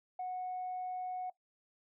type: tone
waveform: sine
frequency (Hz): 735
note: F#5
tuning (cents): -12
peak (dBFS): -35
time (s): 0.19-1.3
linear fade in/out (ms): 5
effects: noise-tail reverb RT60 0.1 s tail -18 dB re dry + tanh soft clip ceiling -33 dBFS